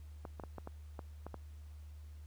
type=clicks; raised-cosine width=1 ms; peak=-30 dBFS; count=8; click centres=0.252 / 0.398 / 0.437 / 0.583 / 0.674 / 0.992 / 1.266 / 1.343 s; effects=added 75 Hz sine -48 dBFS peak until 2.26 s + pink hiss -69 dBFS RMS until 2.26 s